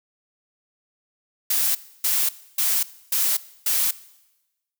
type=noise bursts; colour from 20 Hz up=blue; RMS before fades=-21 dBFS; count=5; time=1.5-3.91 s; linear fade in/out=5 ms; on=250 ms; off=290 ms; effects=noise-tail reverb RT60 1.0 s tail -19 dB re dry